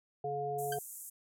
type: harmonic tone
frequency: 142.2 Hz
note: C#3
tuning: 45 cents sharp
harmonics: 1 / 3 / 5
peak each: -44 / -37 / -36 dBFS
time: 0.24-0.79 s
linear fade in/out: 5 ms
type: band-pass noise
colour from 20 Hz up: white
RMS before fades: -47 dBFS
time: 0.58-1.1 s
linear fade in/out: 10 ms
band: 7000 to 14000 Hz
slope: 48 dB/octave
type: tone with exponential decay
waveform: sawtooth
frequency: 1568 Hz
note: G6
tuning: in tune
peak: -31 dBFS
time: 0.72-0.79 s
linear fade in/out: 5 ms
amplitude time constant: 15 ms
effects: none